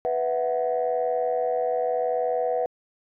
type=chord; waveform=sine; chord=B suspended fourth; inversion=none; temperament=equal; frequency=493.9 / 659.3 / 740 Hz; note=B4 / E5 / F#5; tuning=0 / 0 / 0 cents; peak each=-24 / -27 / -27 dBFS; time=0.05-2.66 s; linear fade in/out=0 ms; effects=tanh soft clip ceiling -15 dBFS